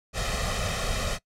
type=noise with comb filter; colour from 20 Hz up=pink; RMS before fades=-28 dBFS; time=0.13-1.19 s; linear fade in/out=50 ms; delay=1.6 ms; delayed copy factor=+0.85; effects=noise-tail reverb RT60 0.1 s tail -22 dB re dry + low-pass 8000 Hz 12 dB/octave